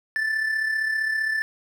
triangle tone with amplitude modulation, 1760 Hz, A6, in tune, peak -18 dBFS, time 0.16-1.42 s, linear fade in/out 0 ms, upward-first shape sine, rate 35.3 Hz, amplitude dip 50%, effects none

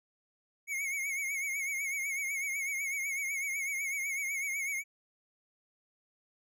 square tone with vibrato, 2203 Hz, C#7, 11 cents flat, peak -33 dBFS, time 0.67-4.84 s, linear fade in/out 50 ms, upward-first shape triangle, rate 8 Hz, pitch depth 87 cents each way, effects none

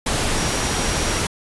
sine tone in noise, 5680 Hz, F8, 28 cents sharp, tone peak -32 dBFS, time 0.37-1.21 s, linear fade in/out 5 ms, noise pink, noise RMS -21 dBFS, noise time 0.06-1.27 s, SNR -14 dB, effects resampled to 24000 Hz

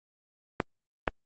clicks, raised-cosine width 0.5 ms, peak -8 dBFS, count 2, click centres 0.602 / 1.078 s, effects Opus 24 kbps

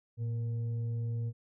sine tone with frequency modulation, 114.5 Hz, A#2, 31 cents flat, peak -31 dBFS, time 0.17-1.33 s, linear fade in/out 50 ms, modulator 357 Hz, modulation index 0.22, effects none

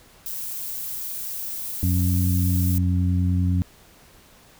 violet noise, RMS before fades -31 dBFS, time 0.26-2.78 s, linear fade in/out 0 ms
harmonic tone, 90.1 Hz, F#2, 45 cents flat, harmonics 1 / 2 / 3, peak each -19 / -25 / -29 dBFS, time 1.83-3.62 s, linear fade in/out 0 ms
effects pink hiss -52 dBFS RMS until 4.59 s

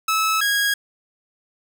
sawtooth tone pair in turn, 1300 / 1645 Hz, E6 / G#6, -24 / -17 cents, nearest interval major third, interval 407 cents, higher second, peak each -14 dBFS, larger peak neither, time 0.08-0.41 / 0.41-0.74 s, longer neither, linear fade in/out 5 ms, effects none

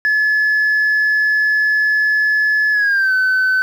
sine tone with pitch glide, 1715 to 1519.1 Hz, A6 to F#6, -45 to +45 cents, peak -10 dBFS, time 0.05-3.62 s, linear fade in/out 0 ms, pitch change -210 cents, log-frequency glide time 2.72-3.13 s, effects tanh soft clip ceiling -10 dBFS + 7-bit

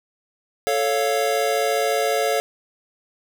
square chord, A augmented, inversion none, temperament equal, 440 / 554.4 / 698.5 Hz, A4 / C#5 / E#5, 0 / 0 / 0 cents, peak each -24 dBFS, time 0.67-2.4 s, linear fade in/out 0 ms, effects none

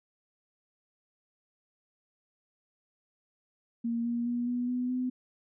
sine tone with pitch steps, 233.1 / 236.9 / 240.8 / 244.7 / 248.7 / 252.7 Hz, A#3 / A#3 / B3 / B3 / B3 / B3, 0 / +28 / -44 / -16 / +12 / +40 cents, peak -28 dBFS, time 3.84-5.1 s, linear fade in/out 10 ms, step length 210 ms, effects none

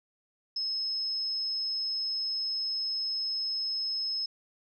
sine tone, 5180 Hz, E8, 31 cents flat, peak -29 dBFS, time 0.56-4.26 s, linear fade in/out 5 ms, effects none

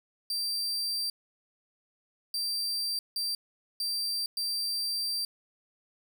40% pulse tone bursts at uneven times, 4699 Hz, D8, in tune, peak -28 dBFS, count 5, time 0.3-1.1 / 2.34-2.99 / 3.16-3.35 / 3.8-4.26 / 4.37-5.25 s, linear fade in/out 2 ms, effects none

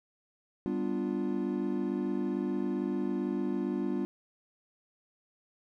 triangle chord, G dominant seventh, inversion none, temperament equal, 196 / 246.9 / 293.7 / 349.2 Hz, G3 / B3 / D4 / F4, 0 / 0 / 0 / 0 cents, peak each -33 dBFS, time 0.66-4.05 s, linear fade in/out 0 ms, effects none

